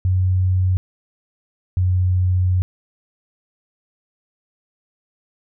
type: tone pair in turn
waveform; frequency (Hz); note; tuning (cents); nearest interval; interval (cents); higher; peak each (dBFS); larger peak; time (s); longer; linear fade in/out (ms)
sine; 92.5 / 91.44; F#2 / F#2; 0 / -20; unison; 20; first; -14; neither; 0.05-0.77 / 1.77-2.62; second; 0
effects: none